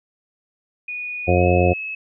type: tone with pitch glide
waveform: sine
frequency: 2464 to 2584 Hz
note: D#7 to E7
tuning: -17 to -35 cents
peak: -26 dBFS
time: 0.88-1.95 s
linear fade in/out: 5 ms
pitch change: +82 cents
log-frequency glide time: 1.26-1.47 s
type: harmonic tone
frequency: 89.1 Hz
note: F2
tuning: 35 cents sharp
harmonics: 1 / 2 / 3 / 4 / 5 / 6 / 7 / 8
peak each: -18 / -23 / -28 / -21 / -24 / -20 / -27 / -22 dBFS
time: 1.27-1.74 s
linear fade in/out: 20 ms
effects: none